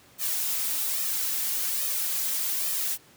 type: noise with flanger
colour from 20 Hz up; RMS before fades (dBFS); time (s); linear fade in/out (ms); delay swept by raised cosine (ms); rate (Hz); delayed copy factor
blue; -28; 0.18-2.98; 50; 1.6 to 3.9; 1.2; +0.7
effects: pink hiss -55 dBFS RMS until 3.16 s + high-pass 100 Hz 12 dB/octave